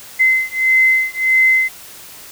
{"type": "beating tone pair", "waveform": "sine", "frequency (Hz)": [2057, 2058.6], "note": ["C7", "C7"], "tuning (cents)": [-30, -29], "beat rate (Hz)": 1.6, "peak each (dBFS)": -14, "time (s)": [0.19, 1.69], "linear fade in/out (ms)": 20, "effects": ["white hiss -37 dBFS RMS until 2.31 s"]}